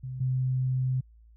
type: tone pair in turn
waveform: sine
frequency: 129.1 / 129.1 Hz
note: C3 / C3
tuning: -23 / -23 cents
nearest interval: unison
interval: 0 cents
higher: neither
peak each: -33 / -24 dBFS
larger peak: second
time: 0.03-0.2 / 0.2-1.01 s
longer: second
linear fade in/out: 10 ms
effects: added 56 Hz sine -52 dBFS peak until 1.36 s